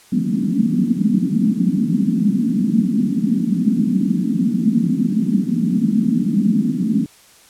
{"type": "band-pass noise", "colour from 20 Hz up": "white", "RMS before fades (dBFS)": -17, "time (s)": [0.12, 7.06], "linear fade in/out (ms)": 5, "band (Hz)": [180, 250], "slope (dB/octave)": 48, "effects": ["white hiss -48 dBFS RMS until 7.49 s", "low-pass 11000 Hz 12 dB/octave"]}